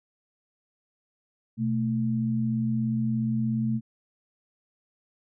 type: tone pair together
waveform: sine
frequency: 124.8 / 221.8 Hz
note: B2 / A3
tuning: +19 / +14 cents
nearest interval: minor seventh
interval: 995 cents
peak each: -28 / -25 dBFS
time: 1.57-3.81 s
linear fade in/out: 50 ms
effects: none